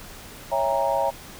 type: chord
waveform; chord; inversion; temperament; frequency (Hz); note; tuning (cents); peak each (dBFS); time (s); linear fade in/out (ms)
sine; C# diminished seventh; none; equal with one note detuned; 554.4 / 659.3 / 803.2 / 932.3; C#5 / E5 / G5 / Bb5; 0 / 0 / +42 / 0; -25 / -26 / -27 / -25; 0.51-1.11; 20
effects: pink hiss -42 dBFS RMS until 1.39 s